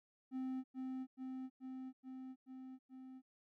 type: tone with echo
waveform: triangle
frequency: 260 Hz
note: C4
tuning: 11 cents flat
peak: -37 dBFS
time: 0.31-0.64 s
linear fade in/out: 50 ms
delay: 430 ms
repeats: 6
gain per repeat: -2 dB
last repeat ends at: 3.22 s
effects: none